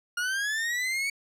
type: linear sweep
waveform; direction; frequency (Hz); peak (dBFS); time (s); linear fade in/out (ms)
40% pulse; up; 1416 to 2251; -26; 0.17-1.1; 5
effects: low-pass 11000 Hz 12 dB/octave